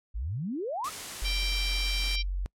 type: exponential sweep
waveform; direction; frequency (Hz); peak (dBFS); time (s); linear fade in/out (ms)
sine; up; 45.85 to 1347; -30; 0.14-0.9; 20
type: noise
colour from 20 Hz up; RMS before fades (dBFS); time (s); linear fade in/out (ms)
white; -38; 0.84-2.16; 5
type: tone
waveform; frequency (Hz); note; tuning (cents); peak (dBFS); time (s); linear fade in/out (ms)
sine; 46.15; F#1; -4; -28; 1.22-2.46; 0
type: harmonic tone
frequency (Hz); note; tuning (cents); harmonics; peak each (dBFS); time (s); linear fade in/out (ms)
784; G5; 0; 3 / 4 / 5 / 6 / 7; -35 / -36 / -37 / -38 / -38; 1.24-2.23; 20
effects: noise-tail reverb RT60 0.1 s tail -26 dB re dry + low-pass 10000 Hz 12 dB/octave